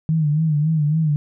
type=tone with vibrato; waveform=sine; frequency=154 Hz; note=D#3; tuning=17 cents flat; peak=-15 dBFS; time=0.09-1.16 s; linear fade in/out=0 ms; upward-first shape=sine; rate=3.6 Hz; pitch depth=85 cents each way; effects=none

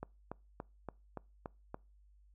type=click train; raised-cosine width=1 ms; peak=-27 dBFS; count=7; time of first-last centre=0.03-1.744 s; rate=3.5 Hz; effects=noise-tail reverb RT60 0.3 s tail -25 dB re dry + added 50 Hz sine -61 dBFS peak until 2.34 s

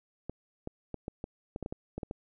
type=clicks; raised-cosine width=2 ms; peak=-23 dBFS; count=12; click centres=0.296 / 0.674 / 0.943 / 1.081 / 1.241 / 1.561 / 1.627 / 1.661 / 1.725 / 1.98 / 2.032 / 2.111 s; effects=none

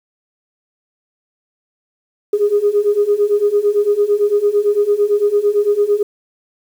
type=beating tone pair; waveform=sine; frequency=406.8 / 415.7 Hz; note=G#4 / G#4; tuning=-36 / +2 cents; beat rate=8.9 Hz; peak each=-15 / -13 dBFS; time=2.33-6.03 s; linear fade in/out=5 ms; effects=tanh soft clip ceiling -4 dBFS + 7-bit

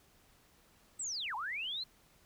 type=linear two-way sweep; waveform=sine; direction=down then up; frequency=8220 to 809 to 4230 Hz; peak=-36 dBFS; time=0.99-1.84 s; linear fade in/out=10 ms; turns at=1.35 s; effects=pink hiss -66 dBFS RMS until 2.25 s

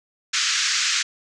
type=band-pass noise; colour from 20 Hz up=white; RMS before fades=-22 dBFS; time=0.33-1.03 s; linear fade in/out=10 ms; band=1300 to 6900 Hz; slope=48 dB/octave; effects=none

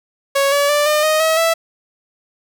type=tone with pitch steps; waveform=sawtooth; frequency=554.4 / 570.6 / 587.4 / 604.6 / 622.3 / 640.5 / 659.3 Hz; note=C#5 / C#5 / D5 / D#5 / D#5 / E5 / E5; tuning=0 / +50 / 0 / -50 / 0 / -50 / 0 cents; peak=-9 dBFS; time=0.35-1.54 s; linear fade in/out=10 ms; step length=170 ms; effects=none

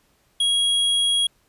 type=tone; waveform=square; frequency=3300 Hz; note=G#7; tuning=12 cents flat; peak=-18 dBFS; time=0.4-1.27 s; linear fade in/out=5 ms; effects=pink hiss -63 dBFS RMS until 1.48 s + resampled to 32000 Hz

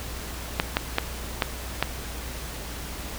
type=clicks; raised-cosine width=0.3 ms; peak=-4 dBFS; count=5; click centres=0.599 / 0.769 / 0.984 / 1.422 / 1.826 s; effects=added 60 Hz sine -36 dBFS peak until 3.18 s + pink hiss -37 dBFS RMS until 3.18 s

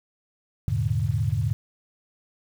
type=chord; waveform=sine; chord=E dominant seventh; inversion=none; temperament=equal with one note detuned; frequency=82.41 / 103.83 / 120.58 / 146.83 Hz; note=E2 / G#2 / B2 / D3; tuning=0 / 0 / -41 / 0 cents; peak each=-30 / -25 / -27 / -28 dBFS; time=0.68-1.53 s; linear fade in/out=0 ms; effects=8-bit

